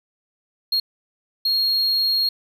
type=tone bursts at uneven times; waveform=triangle; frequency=4269 Hz; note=C8; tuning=34 cents sharp; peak=-16 dBFS; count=2; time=0.72-0.8 / 1.45-2.29 s; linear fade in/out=5 ms; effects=none